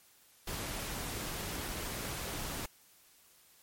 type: noise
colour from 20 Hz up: pink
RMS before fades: -39 dBFS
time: 0.47-2.66 s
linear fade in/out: 5 ms
effects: white hiss -63 dBFS RMS until 3.62 s + MP3 64 kbps